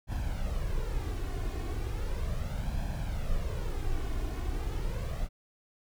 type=noise with flanger; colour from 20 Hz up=brown; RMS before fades=-32 dBFS; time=0.07-5.29 s; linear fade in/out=50 ms; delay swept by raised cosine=1.2 to 2.8 ms; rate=0.36 Hz; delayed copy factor=+0.6; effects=none